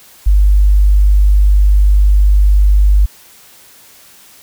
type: tone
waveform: sine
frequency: 50 Hz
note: G1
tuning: 35 cents sharp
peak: -5 dBFS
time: 0.26-3.06 s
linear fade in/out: 10 ms
effects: white hiss -42 dBFS RMS until 4.42 s